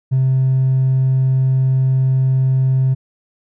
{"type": "tone with hard clipping", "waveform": "sine", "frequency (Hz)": 131.4, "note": "C3", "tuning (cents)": 8, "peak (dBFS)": -12, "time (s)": [0.11, 2.95], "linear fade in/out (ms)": 20, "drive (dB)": 1, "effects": []}